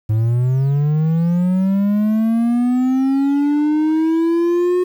triangle linear sweep, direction up, 106.4 to 363.5 Hz, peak -11 dBFS, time 0.09-4.84 s, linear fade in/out 10 ms, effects 8-bit

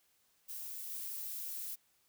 violet noise with level steps, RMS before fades -44 / -42 dBFS, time 0.48-1.76 s, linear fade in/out 20 ms, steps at 0.89 s, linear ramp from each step 20 ms, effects white hiss -73 dBFS RMS until 2.08 s

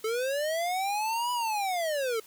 square linear two-way sweep, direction up then down, 429.5 to 989 to 429.5 Hz, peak -28 dBFS, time 0.04-2.2 s, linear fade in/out 5 ms, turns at 1.32 s, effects white hiss -54 dBFS RMS until 2.26 s

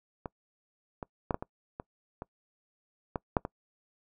clicks, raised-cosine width 1 ms, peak -22 / -23 / -14 / -16 / -22 / -23 / -24 / -17 / -10 / -20 dBFS, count 10, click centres 0.258 / 1.028 / 1.308 / 1.344 / 1.425 / 1.799 / 2.221 / 3.158 / 3.368 / 3.451 s, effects noise-tail reverb RT60 0.1 s tail -24 dB re dry

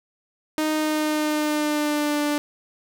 sawtooth tone with pitch glide, 309.5 to 294.3 Hz, D#4 to D4, -9 to +4 cents, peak -17 dBFS, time 0.58-2.38 s, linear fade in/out 0 ms, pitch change -87 cents, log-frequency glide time 0.72-2.22 s, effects none

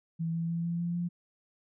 sine tone with pitch steps, 164.6 / 166.42 / 168.25 / 170.11 / 171.99 / 173.88 Hz, E3 / E3 / E3 / F3 / F3 / F3, -2 / +17 / +36 / -45 / -26 / -7 cents, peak -29 dBFS, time 0.19-1.09 s, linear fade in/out 20 ms, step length 150 ms, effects none

